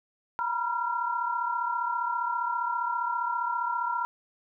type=tone cluster; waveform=sine; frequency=945 / 980 / 1375 Hz; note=A#5 / B5 / F6; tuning=+23 / -14 / -27 cents; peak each=-31 dBFS; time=0.39-4.05 s; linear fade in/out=0 ms; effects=none